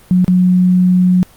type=tone with dropouts; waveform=sine; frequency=181.8 Hz; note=F#3; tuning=30 cents flat; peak=-7 dBFS; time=0.11-1.23 s; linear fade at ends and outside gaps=0 ms; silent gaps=0.245-0.28 s; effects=pink hiss -44 dBFS RMS until 1.36 s + Opus 32 kbps